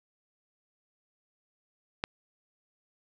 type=click; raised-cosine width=0.3 ms; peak=-13 dBFS; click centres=2.039 s; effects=none